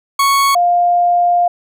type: tone pair in turn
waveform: 40% pulse / sine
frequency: 1108.7 / 702.7 Hz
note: C#6 / F5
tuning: 0 / +10 cents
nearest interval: minor sixth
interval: 790 cents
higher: first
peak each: -9 dBFS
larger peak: neither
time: 0.19-0.55 / 0.55-1.48 s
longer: second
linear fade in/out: 5 ms
effects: none